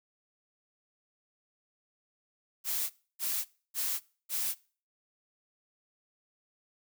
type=noise bursts; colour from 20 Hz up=blue; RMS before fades=-32 dBFS; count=4; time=2.64-4.55 s; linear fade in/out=50 ms; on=260 ms; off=290 ms; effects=noise-tail reverb RT60 0.4 s tail -22 dB re dry